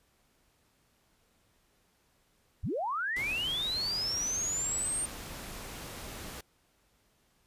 sine linear sweep, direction up, 42.58 to 8870 Hz, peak -30 dBFS, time 2.63-5.06 s, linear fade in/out 10 ms
pink noise, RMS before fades -43 dBFS, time 3.16-6.41 s, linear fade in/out 5 ms
effects pink hiss -70 dBFS RMS until 7.46 s + resampled to 32000 Hz

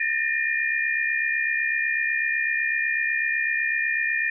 sine tone cluster, 1787 / 1855 / 2416 Hz, A6 / A#6 / D7, +26 / -9 / +48 cents, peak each -26 dBFS, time 0-4.3 s, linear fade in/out 5 ms, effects none

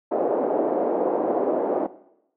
white band-pass noise, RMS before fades -23 dBFS, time 0.11-1.87 s, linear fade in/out 10 ms, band 300 to 640 Hz, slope 24 dB/octave, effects noise-tail reverb RT60 0.8 s tail -17 dB re dry

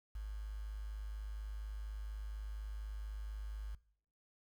sine tone with quantisation, 52.1 Hz, G#1, 6 cents sharp, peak -40 dBFS, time 0.15-3.75 s, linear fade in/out 5 ms, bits 10, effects noise-tail reverb RT60 0.6 s tail -21 dB re dry

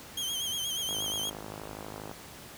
sawtooth tone with vibrato, 3182 Hz, G7, 25 cents sharp, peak -28 dBFS, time 0.17-1.3 s, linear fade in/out 5 ms, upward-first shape sine, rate 8.4 Hz, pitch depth 63 cents each way
click train, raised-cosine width 1 ms, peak -26 dBFS, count 65, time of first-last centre 0.89-2.114 s, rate 52.3 Hz
effects pink hiss -47 dBFS RMS until 2.57 s + high-pass 60 Hz 12 dB/octave

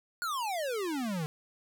square exponential sweep, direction down, 1480 to 146.83 Hz, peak -32 dBFS, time 0.22-1.26 s, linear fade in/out 0 ms, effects none

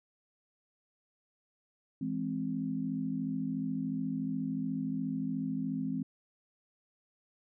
sine chord, E augmented, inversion none, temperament equal, 164.81 / 207.7 / 261.6 Hz, E3 / G#3 / B#3, 0 / 0 / 0 cents, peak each -38 / -37 / -34 dBFS, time 2.01-6.03 s, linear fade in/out 5 ms, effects none

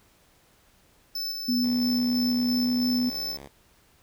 square tone with tremolo, 5274 Hz, E8, in tune, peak -29 dBFS, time 1.15-3.37 s, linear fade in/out 5 ms, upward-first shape square, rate 3 Hz, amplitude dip 30%
sine tone with pitch glide, 244.4 to 246.4 Hz, B3 to B3, -18 to -4 cents, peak -22 dBFS, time 1.48-3.1 s, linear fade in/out 10 ms, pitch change +14 cents, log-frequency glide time 2.44-2.83 s
5% pulse tone with vibrato, 70 Hz, C#2, 18 cents sharp, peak -31 dBFS, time 1.63-3.48 s, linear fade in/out 10 ms, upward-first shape triangle, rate 14 Hz, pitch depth 17 cents each way
effects pink hiss -61 dBFS RMS until 4.02 s

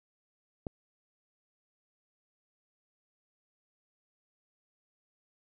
click, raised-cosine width 2 ms, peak -22 dBFS, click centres 0.668 s, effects none

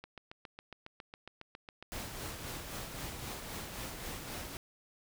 click train, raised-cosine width 0.3 ms, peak -30 dBFS, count 15, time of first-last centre 0.04-1.963 s, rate 7.28 Hz
pink noise with tremolo, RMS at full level -41 dBFS, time 1.92-4.57 s, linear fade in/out 0 ms, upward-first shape sine, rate 3.8 Hz, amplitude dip 40%
effects none

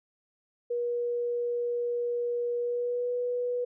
sine tone with pitch glide, 480 to 489.8 Hz, B4 to B4, -49 to -14 cents, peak -27 dBFS, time 0.7-3.65 s, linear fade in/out 10 ms, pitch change +35 cents, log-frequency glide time 2.58-3.11 s, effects none

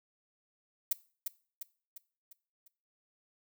violet noise with echo, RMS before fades -28 dBFS, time 0.91-0.93 s, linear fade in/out 5 ms, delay 350 ms, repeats 5, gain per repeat -6 dB, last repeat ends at 2.68 s, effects noise-tail reverb RT60 0.4 s tail -20 dB re dry

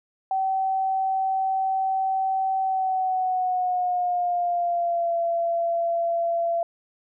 sine tone with pitch glide, 766 to 678.5 Hz, G5 to E5, -40 to +50 cents, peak -21 dBFS, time 0.31-6.63 s, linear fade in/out 2 ms, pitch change -210 cents, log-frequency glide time 2.62-5.16 s, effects none

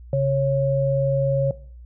sine tone pair together, 137.25 / 549 Hz, C#3 / C#5, -17 / -17 cents, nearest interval 2 octaves, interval 2400 cents, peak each -20 dBFS, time 0.13-1.51 s, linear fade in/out 2 ms, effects noise-tail reverb RT60 0.5 s tail -18 dB re dry + added 60 Hz sine -39 dBFS peak until 1.85 s

